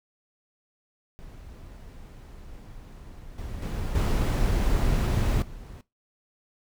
brown noise with level steps, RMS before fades -44 / -36 / -30 / -23 / -42 dBFS, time 1.19-5.81 s, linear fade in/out 0 ms, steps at 3.38 / 3.62 / 3.95 / 5.42 s, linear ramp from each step 2 ms, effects noise-tail reverb RT60 0.2 s tail -18 dB re dry

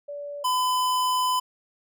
sine / square tone pair in turn, 577 / 1008.7 Hz, D5 / B5, -31 / +36 cents, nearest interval minor seventh, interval 967 cents, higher second, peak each -32 / -22 dBFS, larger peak second, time 0.08-0.44 / 0.44-1.4 s, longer second, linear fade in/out 10 ms, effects none

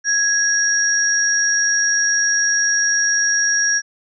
sine tone pair together, 1661.2 / 5646 Hz, G#6 / F8, 0 / +18 cents, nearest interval octave + major sixth, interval 2118 cents, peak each -17 dBFS, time 0.04-3.82 s, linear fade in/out 50 ms, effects none

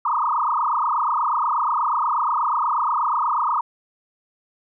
sine tone with frequency modulation, 1091 Hz, C#6, 28 cents flat, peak -18 dBFS, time 0.05-3.61 s, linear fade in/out 5 ms, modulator 28.3 Hz, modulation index 6.2, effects none

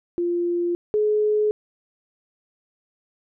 sine tone pair in turn, 347.4 / 423.7 Hz, F4 / G#4, -9 / +35 cents, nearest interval minor third, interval 344 cents, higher second, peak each -20 / -17 dBFS, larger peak second, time 0.18-0.75 / 0.94-1.51 s, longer neither, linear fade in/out 0 ms, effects none

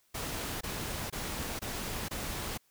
pink noise bursts, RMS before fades -37 dBFS, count 5, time 0.14-2.578 s, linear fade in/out 10 ms, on 470 ms, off 22 ms, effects white hiss -70 dBFS RMS until 2.7 s

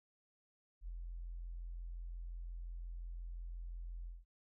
sine tone with ADSR envelope, 42.84 Hz, F1, 33 cents flat, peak -40 dBFS, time 0.81-4.25 s, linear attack 65 ms, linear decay 30 ms, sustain -2 dB, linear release 190 ms, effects tanh soft clip ceiling -37 dBFS

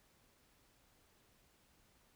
silence, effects pink hiss -71 dBFS RMS until 2.15 s

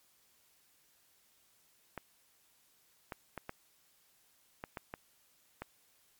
clicks, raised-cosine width 0.5 ms, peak -25 dBFS, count 8, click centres 1.977 / 3.122 / 3.377 / 3.494 / 4.639 / 4.772 / 4.939 / 5.62 s, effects white hiss -69 dBFS RMS until 6.19 s + MP3 96 kbps

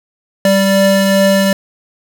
square tone pair together, 195.7 / 584.6 Hz, G3 / D5, -3 / -8 cents, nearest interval octave + perfect fifth, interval 1895 cents, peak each -12 dBFS, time 0.45-1.53 s, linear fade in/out 2 ms, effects none

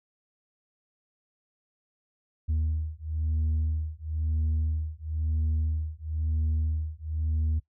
sine beating tone pair, 77.78 / 78.78 Hz, D#2 / D#2, 0 / +22 cents, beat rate 1 Hz, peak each -27 dBFS, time 2.48-7.6 s, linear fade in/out 20 ms, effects noise-tail reverb RT60 0.1 s tail -19 dB re dry + tanh soft clip ceiling -22 dBFS

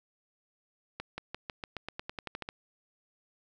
accelerating click train, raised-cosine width 0.3 ms, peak -21 dBFS, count 14, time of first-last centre 1-2.489 s, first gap 180 ms, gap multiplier 0.92, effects none

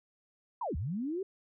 sine linear two-way sweep, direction down then up, 1046.5 to 63 to 398.6 Hz, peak -32 dBFS, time 0.61-1.23 s, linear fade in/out 5 ms, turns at 0.76 s, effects none

